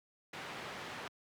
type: low-pass noise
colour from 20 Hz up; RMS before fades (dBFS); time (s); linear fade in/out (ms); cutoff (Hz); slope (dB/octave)
white; -45; 0.33-1.08; 5; 2200; 12
effects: high-pass 100 Hz 12 dB/octave